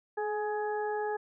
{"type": "harmonic tone with a mistuned harmonic", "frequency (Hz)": 418.7, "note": "G#4", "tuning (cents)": 14, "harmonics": [1, 2, 3, 4], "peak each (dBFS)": [-32, -34, -48, -41], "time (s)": [0.17, 1.17], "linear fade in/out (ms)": 10, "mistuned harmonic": 1, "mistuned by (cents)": 24, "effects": []}